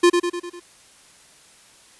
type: tone with echo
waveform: square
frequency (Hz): 350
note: F4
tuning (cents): +4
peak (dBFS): -11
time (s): 0.03-0.1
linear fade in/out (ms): 10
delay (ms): 100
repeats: 5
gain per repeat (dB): -5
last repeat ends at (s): 0.6
effects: white hiss -51 dBFS RMS until 1.99 s + resampled to 24000 Hz